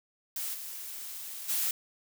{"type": "noise with level steps", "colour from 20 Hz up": "blue", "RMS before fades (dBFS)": [-35, -41, -30], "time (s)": [0.36, 1.71], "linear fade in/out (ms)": 2, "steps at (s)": [0.53, 1.48], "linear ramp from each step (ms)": 20, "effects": []}